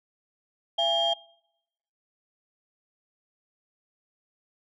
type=tone cluster; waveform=sine; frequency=676 / 822 / 3212 Hz; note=E5 / G#5 / G7; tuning=+43 / -18 / +41 cents; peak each=-25 / -30 / -23 dBFS; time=0.78-1.14 s; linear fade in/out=10 ms; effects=noise-tail reverb RT60 0.9 s tail -25 dB re dry + tanh soft clip ceiling -16 dBFS